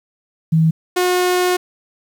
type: tone pair in turn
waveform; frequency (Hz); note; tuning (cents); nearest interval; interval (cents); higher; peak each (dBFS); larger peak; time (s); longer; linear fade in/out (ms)
sine / sawtooth; 161 / 361.4; E3 / F#4; -41 / -41; octave + major second; 1400; second; -10; neither; 0.52-0.71 / 0.96-1.57; second; 10
effects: 8-bit